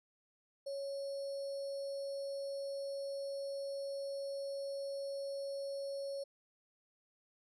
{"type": "tone with sample-and-hold", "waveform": "sine", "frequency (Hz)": 554.4, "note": "C#5", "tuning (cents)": 0, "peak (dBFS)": -38, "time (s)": [0.66, 6.24], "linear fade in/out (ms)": 10, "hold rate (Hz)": 4900, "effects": ["resampled to 22050 Hz"]}